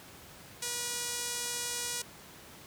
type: tone with band-pass filter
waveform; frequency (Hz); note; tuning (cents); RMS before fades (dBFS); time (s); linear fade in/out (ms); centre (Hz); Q
sawtooth; 482.9; B4; -39; -36; 0.62-2.02; 5; 7700; 1.2
effects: pink hiss -51 dBFS RMS until 2.66 s + high-pass 80 Hz 12 dB/octave